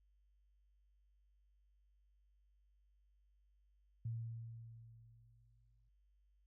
sine tone with exponential decay, 114.7 Hz, A#2, 28 cents flat, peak -38 dBFS, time 4.05-5.89 s, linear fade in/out 5 ms, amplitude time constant 400 ms, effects added 50 Hz sine -70 dBFS peak until 6.46 s

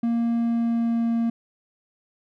triangle tone with pitch glide, 233.1 to 231.1 Hz, A#3 to A#3, 0 to -15 cents, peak -18 dBFS, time 0.03-1.3 s, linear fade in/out 5 ms, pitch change -15 cents, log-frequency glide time 0.37-1.18 s, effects none

